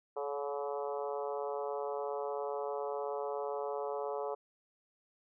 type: harmonic tone with a mistuned harmonic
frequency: 143 Hz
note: D3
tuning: 46 cents flat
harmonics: 3 / 4 / 5 / 6 / 7 / 8 / 9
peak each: -38 / -40 / -43 / -44 / -46 / -48 / -52 dBFS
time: 0.16-4.35 s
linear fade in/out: 10 ms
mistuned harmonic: 4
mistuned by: -22 cents
effects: none